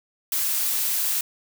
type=noise; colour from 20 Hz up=blue; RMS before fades=-24 dBFS; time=0.32-1.21 s; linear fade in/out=2 ms; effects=none